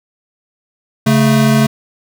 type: tone pair together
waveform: square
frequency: 138.59 / 220.3 Hz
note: C#3 / A3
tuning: 0 / +2 cents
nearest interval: minor sixth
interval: 802 cents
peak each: -13 / -11 dBFS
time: 1.06-1.67 s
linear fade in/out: 10 ms
effects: none